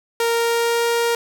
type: tone with pitch glide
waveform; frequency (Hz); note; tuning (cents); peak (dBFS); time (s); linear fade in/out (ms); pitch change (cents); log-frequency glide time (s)
sawtooth; 464.5 to 468.5; A#4 to A#4; -6 to +9; -13; 0.2-1.15; 2; +15; 0.31-0.86
effects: 9-bit